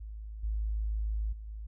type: tone with level steps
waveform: sine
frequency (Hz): 53.4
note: G#1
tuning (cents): +49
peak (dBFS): -39 / -29 / -40 / -38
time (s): 0-1.67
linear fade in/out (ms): 10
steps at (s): 0.43 / 1.32 / 1.47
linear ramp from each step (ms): 10
effects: none